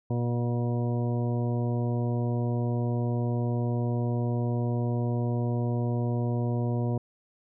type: harmonic tone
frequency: 120 Hz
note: B2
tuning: 49 cents flat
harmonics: 1 / 2 / 3 / 4 / 5 / 6 / 8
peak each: -26 / -32 / -36 / -38 / -40 / -42 / -44 dBFS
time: 0.1-6.98 s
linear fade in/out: 5 ms
effects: none